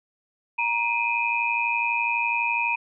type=tone cluster; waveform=sine; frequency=942 / 2430 / 2542 Hz; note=A#5 / D#7 / D#7; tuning=+18 / -42 / +36 cents; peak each=-26 dBFS; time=0.58-2.76 s; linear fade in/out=10 ms; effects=none